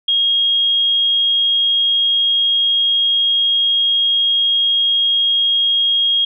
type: tone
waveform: sine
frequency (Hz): 3264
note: G#7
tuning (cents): -31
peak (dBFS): -12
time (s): 0.08-6.25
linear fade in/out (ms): 5
effects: none